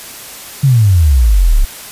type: exponential sweep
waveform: sine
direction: down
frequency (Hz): 144.3 to 31.96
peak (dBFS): -5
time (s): 0.63-1.65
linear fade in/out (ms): 10
effects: white hiss -30 dBFS RMS until 1.91 s + resampled to 32000 Hz